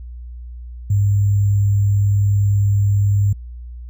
sine tone with sample-and-hold, 101 Hz, G#2, 48 cents flat, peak -12 dBFS, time 0.9-3.33 s, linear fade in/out 5 ms, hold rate 7350 Hz, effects added 60 Hz sine -30 dBFS peak until 3.89 s

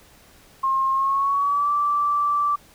sine tone with pitch glide, 1069 to 1165.8 Hz, C6 to D6, +37 to -13 cents, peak -18 dBFS, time 0.63-2.56 s, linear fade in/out 10 ms, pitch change +150 cents, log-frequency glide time 0.92-1.71 s, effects pink hiss -52 dBFS RMS until 2.74 s

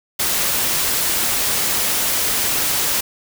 white noise, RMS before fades -19 dBFS, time 0.19-3.01 s, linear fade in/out 10 ms, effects none

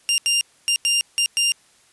20% pulse tone bursts at uneven times, 2794 Hz, F7, in tune, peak -12 dBFS, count 6, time 0.09-0.18 / 0.26-0.41 / 0.68-0.76 / 0.85-1.01 / 1.18-1.26 / 1.37-1.52 s, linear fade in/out 0 ms, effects white hiss -56 dBFS RMS until 1.92 s + resampled to 24000 Hz

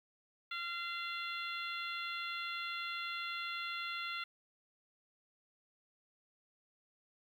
harmonic tone, 688 Hz, F5, 26 cents flat, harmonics 2 / 3 / 4 / 5 / 6, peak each -42 / -44 / -45 / -46 / -50 dBFS, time 0.51-4.24 s, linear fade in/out 5 ms, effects 11-bit

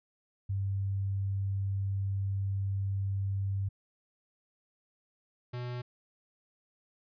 sine / square tone pair in turn, 98 / 122.9 Hz, G2 / B2, 0 / -8 cents, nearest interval major third, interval 392 cents, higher second, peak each -29 / -36 dBFS, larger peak first, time 0.49-3.69 / 5.53-5.82 s, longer first, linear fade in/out 10 ms, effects resampled to 11025 Hz

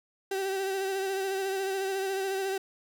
35% pulse tone with vibrato, 386.2 Hz, G4, 26 cents flat, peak -27 dBFS, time 0.31-2.58 s, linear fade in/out 5 ms, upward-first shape sine, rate 14 Hz, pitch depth 32 cents each way, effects none

